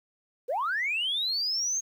sine linear sweep, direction up, 440 to 6500 Hz, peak -25 dBFS, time 0.48-1.81 s, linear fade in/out 20 ms, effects tanh soft clip ceiling -22 dBFS + 10-bit

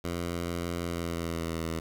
10% pulse tone with pitch glide, 86.1 to 81.88 Hz, F2 to E2, -24 to -11 cents, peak -23 dBFS, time 0.04-1.8 s, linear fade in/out 5 ms, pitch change -87 cents, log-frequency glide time 0.81-1.65 s, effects 9-bit

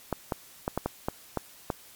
clicks, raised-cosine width 1 ms, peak -13 dBFS, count 8, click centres 0.127 / 0.322 / 0.679 / 0.776 / 0.86 / 1.085 / 1.373 / 1.702 s, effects white hiss -52 dBFS RMS until 1.95 s + MP3 96 kbps

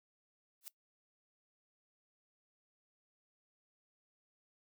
blue noise with exponential growth, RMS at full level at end -43 dBFS, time 0.61-0.68 s, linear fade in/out 0 ms, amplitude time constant 15 ms, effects noise-tail reverb RT60 0.1 s tail -19 dB re dry

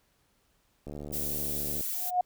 click train, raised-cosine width 2 ms, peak -27 dBFS, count 70, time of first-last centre 0.87-1.809 s, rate 73.5 Hz
violet noise, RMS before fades -33 dBFS, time 1.12-2.11 s, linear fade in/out 20 ms
sine tone with exponential growth, 723 Hz, F#5, 40 cents flat, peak -19 dBFS, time 1.93-2.21 s, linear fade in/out 5 ms, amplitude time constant 59 ms
effects pink hiss -70 dBFS RMS until 2.25 s

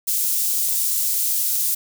white high-pass noise, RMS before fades -21 dBFS, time 0.07-1.75 s, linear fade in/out 10 ms, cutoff 7000 Hz, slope 12 dB/octave, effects none

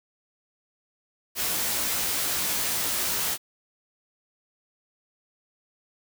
white noise with comb filter, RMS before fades -27 dBFS, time 1.35-3.38 s, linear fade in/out 50 ms, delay 17 ms, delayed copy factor +0.65, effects none

